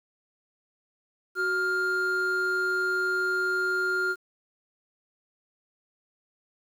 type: tone pair together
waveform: triangle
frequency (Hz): 371.9 / 1404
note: F#4 / F6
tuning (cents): +9 / +9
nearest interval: octave + major seventh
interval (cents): 2300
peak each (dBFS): -29 / -23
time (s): 1.35-4.16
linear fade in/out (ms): 50
effects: 9-bit